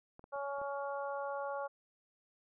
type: clicks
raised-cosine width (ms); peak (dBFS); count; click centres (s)
1; -38 / -39 / -45 / -45 / -36; 5; 0.194 / 0.241 / 0.36 / 0.585 / 0.616
type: harmonic tone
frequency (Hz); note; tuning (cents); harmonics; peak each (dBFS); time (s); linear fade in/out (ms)
280.3; C#4; +19; 2 / 3 / 4 / 5; -39 / -42 / -44 / -47; 0.32-1.68; 20
effects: none